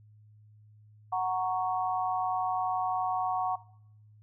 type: chord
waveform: sine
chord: F# major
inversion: none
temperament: equal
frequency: 740 / 932.3 / 1108.7 Hz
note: F#5 / A#5 / C#6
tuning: 0 / 0 / 0 cents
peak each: -29 / -34 / -33 dBFS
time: 1.12-3.56 s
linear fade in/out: 10 ms
effects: noise-tail reverb RT60 0.7 s tail -19 dB re dry + added 106 Hz sine -54 dBFS peak until 4.22 s